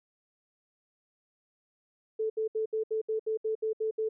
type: tone bursts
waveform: sine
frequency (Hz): 438.5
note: A4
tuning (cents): -6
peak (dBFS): -27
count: 11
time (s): 2.19-4.09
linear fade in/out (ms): 10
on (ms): 110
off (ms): 69
effects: none